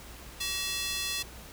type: tone with high-pass filter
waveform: square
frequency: 380 Hz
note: F#4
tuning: 46 cents sharp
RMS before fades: -33 dBFS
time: 0.4-1.23 s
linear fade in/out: 10 ms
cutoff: 3300 Hz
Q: 1.4
effects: added 60 Hz sine -49 dBFS peak until 1.52 s + pink hiss -48 dBFS RMS until 1.52 s